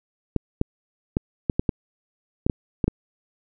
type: clicks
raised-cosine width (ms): 3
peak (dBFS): -7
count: 10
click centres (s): 0.363 / 0.614 / 1.169 / 1.498 / 1.595 / 1.692 / 2.465 / 2.498 / 2.842 / 2.88
effects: none